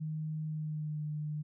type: tone with pitch glide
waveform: sine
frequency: 155.5 to 151.07 Hz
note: D#3 to D3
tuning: -1 to +49 cents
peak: -34 dBFS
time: 0-1.43 s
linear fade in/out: 20 ms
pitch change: -50 cents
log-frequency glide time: 0.45-1.04 s
effects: none